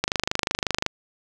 click train, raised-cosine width 0.2 ms, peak -4 dBFS, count 22, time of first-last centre 0.04-0.864 s, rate 25.5 Hz, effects none

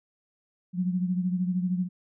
sine beating tone pair, 180 / 193 Hz, F#3 / G3, -47 / -27 cents, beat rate 13 Hz, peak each -25 / -32 dBFS, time 0.73-1.89 s, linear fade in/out 50 ms, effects none

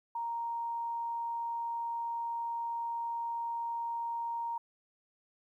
sine tone, 932.3 Hz, A#5, in tune, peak -33 dBFS, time 0.15-4.58 s, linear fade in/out 5 ms, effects 12-bit

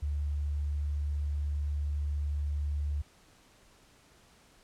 sine tone, 73 Hz, D2, 10 cents flat, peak -29 dBFS, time 0.02-3.02 s, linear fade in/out 10 ms, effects pink hiss -61 dBFS RMS until 4.63 s + low-pass 10000 Hz 12 dB/octave

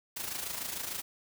white noise with amplitude modulation, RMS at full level -35 dBFS, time 0.16-1.02 s, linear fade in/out 10 ms, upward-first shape sine, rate 26.7 Hz, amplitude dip 60%, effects none

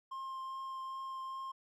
triangle tone with vibrato, 1060 Hz, C6, 22 cents sharp, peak -38 dBFS, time 0.11-1.52 s, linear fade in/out 10 ms, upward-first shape triangle, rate 2.5 Hz, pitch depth 11 cents each way, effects none

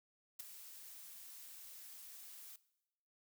blue noise with ADSR envelope, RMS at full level -43 dBFS, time 0.39-2.56 s, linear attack 10 ms, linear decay 11 ms, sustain -11 dB, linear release 3 ms, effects noise-tail reverb RT60 0.9 s tail -19 dB re dry

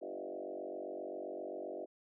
sine tone with frequency modulation, 493.9 Hz, B4, in tune, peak -40 dBFS, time 0.01-1.86 s, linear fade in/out 20 ms, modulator 47.6 Hz, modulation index 3.8, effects none

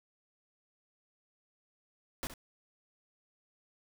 pink noise with echo, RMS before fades -37 dBFS, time 2.23-2.27 s, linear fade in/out 0 ms, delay 68 ms, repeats 1, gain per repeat -12 dB, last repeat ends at 2.338 s, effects none

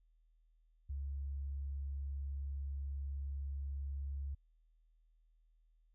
sine tone, 69.4 Hz, C#2, 3 cents sharp, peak -38 dBFS, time 0.89-4.35 s, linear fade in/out 10 ms, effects added 40 Hz sine -67 dBFS peak until 5.94 s

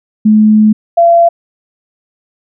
sine tone pair in turn, 214.5 / 681 Hz, A3 / F5, -44 / -44 cents, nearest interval octave + minor sixth, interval 2000 cents, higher second, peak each -3 dBFS, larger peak neither, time 0.25-0.73 / 0.97-1.29 s, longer first, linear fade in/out 10 ms, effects none

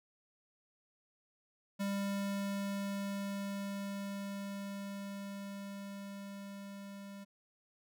square tone with level ramp, 198.9 Hz, G3, 25 cents sharp, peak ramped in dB -34 to -47 dBFS, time 1.79-7.25 s, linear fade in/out 20 ms, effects none

